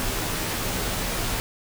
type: noise with comb filter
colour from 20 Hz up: pink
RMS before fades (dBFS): -27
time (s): 0-1.4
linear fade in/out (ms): 0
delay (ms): 14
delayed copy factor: -0.7
effects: none